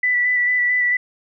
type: tone with vibrato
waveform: sine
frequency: 1975.5 Hz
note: B6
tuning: in tune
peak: -15 dBFS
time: 0.03-0.97 s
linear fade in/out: 5 ms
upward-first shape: square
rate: 4.5 Hz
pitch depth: 15 cents each way
effects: none

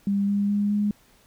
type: tone with pitch steps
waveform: sine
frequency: 199.8 / 202.1 / 204.5 / 206.8 Hz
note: G3 / G#3 / G#3 / G#3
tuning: +33 / -47 / -26 / -7 cents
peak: -20 dBFS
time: 0.07-0.91 s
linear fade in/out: 2 ms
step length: 210 ms
effects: pink hiss -58 dBFS RMS until 1.26 s

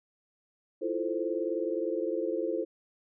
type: chord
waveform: sine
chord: F major seventh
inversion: third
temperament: equal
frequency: 329.6 / 349.2 / 440 / 523.3 Hz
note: E4 / F4 / A4 / C5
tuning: 0 / 0 / 0 / 0 cents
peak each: -34 dBFS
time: 0.81-2.65 s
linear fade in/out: 20 ms
effects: none

